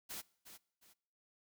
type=noise with echo; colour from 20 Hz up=white; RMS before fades=-45 dBFS; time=0.09-0.22 s; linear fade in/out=20 ms; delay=360 ms; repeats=2; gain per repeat=-10 dB; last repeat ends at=0.94 s; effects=noise-tail reverb RT60 0.7 s tail -23 dB re dry